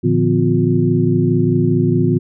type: tone cluster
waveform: sine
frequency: 113.6 / 146.3 / 171.1 / 252.5 / 355.8 Hz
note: A#2 / D3 / F3 / B3 / F4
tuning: -44 / -6 / -35 / +39 / +32 cents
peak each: -18 dBFS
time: 0.03-2.19 s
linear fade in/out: 20 ms
effects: none